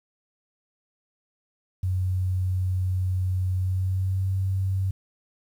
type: tone with pitch glide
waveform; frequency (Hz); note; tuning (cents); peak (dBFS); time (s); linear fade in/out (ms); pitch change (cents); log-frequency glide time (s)
sine; 92.5 to 95.38; F#2 to G2; 0 to -47; -22; 1.83-4.91; 5; +53; 3.55-4.31
effects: 9-bit